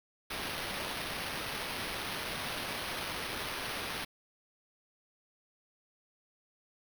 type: noise with sample-and-hold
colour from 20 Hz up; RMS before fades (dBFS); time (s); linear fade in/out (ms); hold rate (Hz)
violet; -38; 0.3-4.05; 10; 7350
effects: none